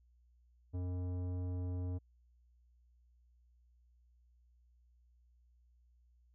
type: tone with tanh clipping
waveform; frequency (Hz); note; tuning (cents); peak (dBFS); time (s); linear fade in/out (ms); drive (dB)
sine; 90.1; F#2; -45; -38; 0.73-1.99; 20; 14
effects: added 60 Hz sine -65 dBFS peak until 6.34 s